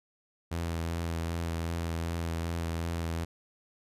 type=tone with vibrato; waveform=sawtooth; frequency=83.5 Hz; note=E2; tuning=23 cents sharp; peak=-27 dBFS; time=0.51-3.25 s; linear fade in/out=10 ms; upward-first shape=sine; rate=2.6 Hz; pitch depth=18 cents each way; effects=resampled to 32000 Hz

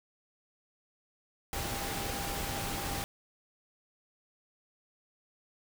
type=tone in noise; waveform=sine; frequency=797 Hz; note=G5; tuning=28 cents sharp; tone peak=-42 dBFS; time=1.53-3.04 s; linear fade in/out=0 ms; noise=pink; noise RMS=-36 dBFS; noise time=1.53-3.04 s; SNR=-9 dB; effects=none

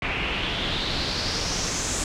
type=noise with low-pass filter sweep; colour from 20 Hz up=pink; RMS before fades=-27 dBFS; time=0.02-2.04 s; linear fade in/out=2 ms; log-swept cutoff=2400 to 7600 Hz; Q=4; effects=none

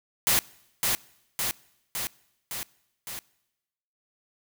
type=noise with echo; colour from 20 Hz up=white; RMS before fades=-22 dBFS; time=0.27-0.39 s; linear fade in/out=0 ms; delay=560 ms; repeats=5; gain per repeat=-3 dB; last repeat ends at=3.19 s; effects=noise-tail reverb RT60 1.0 s tail -24 dB re dry

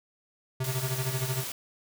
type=tone with tremolo; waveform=square; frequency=130 Hz; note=C3; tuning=11 cents flat; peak=-27 dBFS; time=0.6-1.44 s; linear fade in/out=5 ms; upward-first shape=sine; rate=13 Hz; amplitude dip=75%
type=noise; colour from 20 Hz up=white; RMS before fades=-36 dBFS; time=0.64-1.52 s; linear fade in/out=2 ms
effects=none

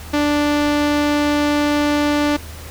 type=tone with low-pass filter; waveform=sawtooth; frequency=293.6 Hz; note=D4; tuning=in tune; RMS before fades=-17 dBFS; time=0.13-2.37 s; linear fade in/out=10 ms; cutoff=5300 Hz; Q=0.75; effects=added 78 Hz sine -33 dBFS peak until 2.7 s + pink hiss -37 dBFS RMS until 2.7 s

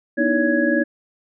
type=tone cluster; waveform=sine; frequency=242.4 / 302.6 / 324 / 566 / 1669 Hz; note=B3 / D#4 / E4 / C#5 / G#6; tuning=-32 / -48 / -30 / +36 / +8 cents; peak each=-22 dBFS; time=0.17-0.84 s; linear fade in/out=20 ms; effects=none

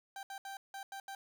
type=tone bursts at uneven times; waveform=30% pulse; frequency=784 Hz; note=G5; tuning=in tune; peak=-40 dBFS; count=6; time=0.16-0.23 / 0.3-0.38 / 0.45-0.57 / 0.74-0.83 / 0.92-1 / 1.08-1.15 s; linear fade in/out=2 ms; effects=none

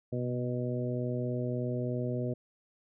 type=harmonic tone with a mistuned harmonic; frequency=123.3 Hz; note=B2; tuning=2 cents flat; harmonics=1 / 2 / 3 / 4 / 5; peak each=-33 / -36 / -38 / -39 / -40 dBFS; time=0.12-2.34 s; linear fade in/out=10 ms; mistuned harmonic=1; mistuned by=+30 cents; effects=none

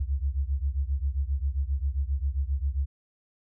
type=beating tone pair; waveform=sine; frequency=66 / 73.5 Hz; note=C2 / D2; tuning=+16 / +2 cents; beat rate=7.5 Hz; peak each=-27 / -29 dBFS; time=0-2.86 s; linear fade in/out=10 ms; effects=none

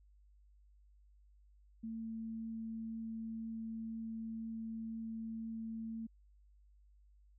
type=tone; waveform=sine; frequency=224.5 Hz; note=A3; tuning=35 cents sharp; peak=-40 dBFS; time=1.83-6.07 s; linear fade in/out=10 ms; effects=added 50 Hz sine -62 dBFS peak until 7.38 s

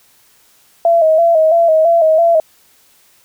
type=tone with vibrato; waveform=sine; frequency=654 Hz; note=E5; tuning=14 cents flat; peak=-7 dBFS; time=0.85-2.4 s; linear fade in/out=2 ms; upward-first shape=square; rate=3 Hz; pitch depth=57 cents each way; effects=white hiss -51 dBFS RMS until 3.24 s

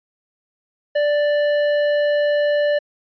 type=tone with tanh clipping; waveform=triangle; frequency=587.3 Hz; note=D5; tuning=in tune; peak=-17 dBFS; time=0.95-2.79 s; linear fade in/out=10 ms; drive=16 dB; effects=resampled to 11025 Hz

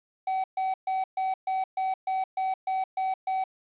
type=tone bursts; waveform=triangle; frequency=759 Hz; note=F#5; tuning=44 cents sharp; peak=-23 dBFS; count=11; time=0.27-3.44 s; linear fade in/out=5 ms; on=170 ms; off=130 ms; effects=resampled to 8000 Hz + 9-bit

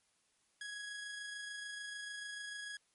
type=tone with amplitude modulation; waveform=sawtooth; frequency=1664 Hz; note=G#6; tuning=3 cents sharp; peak=-38 dBFS; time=0.61-2.77 s; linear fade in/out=2 ms; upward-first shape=sine; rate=26.8 Hz; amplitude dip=30%; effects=white hiss -75 dBFS RMS until 2.94 s + MP3 48 kbps

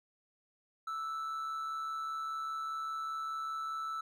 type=tone with amplitude modulation; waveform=triangle; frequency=1318.5 Hz; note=E6; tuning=in tune; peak=-32 dBFS; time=0.87-4.01 s; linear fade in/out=5 ms; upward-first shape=sine; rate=145 Hz; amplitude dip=40%; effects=none

